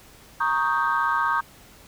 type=chord; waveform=sine; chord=Eb dominant seventh; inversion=second; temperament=equal; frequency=932.3 / 1108.7 / 1244.5 / 1568 Hz; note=Bb5 / Db6 / Eb6 / G6; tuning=0 / 0 / 0 / 0 cents; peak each=-25 dBFS; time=0.4-1.41 s; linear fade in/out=10 ms; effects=tanh soft clip ceiling -12 dBFS + pink hiss -50 dBFS RMS until 1.87 s